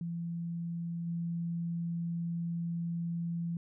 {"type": "tone with level steps", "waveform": "sine", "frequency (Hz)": 169.4, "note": "E3", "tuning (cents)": 48, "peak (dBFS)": [-34, -32], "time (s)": [0.01, 3.57], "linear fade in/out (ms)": 2, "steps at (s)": 1.06, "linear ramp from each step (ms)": 20, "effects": []}